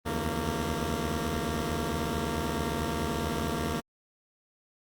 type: tone cluster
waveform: 10% pulse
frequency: 70.8 / 79.8 / 84.5 / 230.2 Hz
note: C#2 / D#2 / E2 / A#3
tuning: +37 / +44 / +43 / -22 cents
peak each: -27 / -25 / -30 / -25 dBFS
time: 0.05-3.81 s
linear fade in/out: 20 ms
effects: Opus 32 kbps